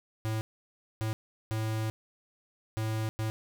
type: tone bursts at uneven times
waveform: square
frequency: 110 Hz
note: A2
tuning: in tune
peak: -30 dBFS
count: 5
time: 0.25-0.41 / 1.01-1.13 / 1.51-1.9 / 2.77-3.09 / 3.19-3.3 s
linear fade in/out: 0 ms
effects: none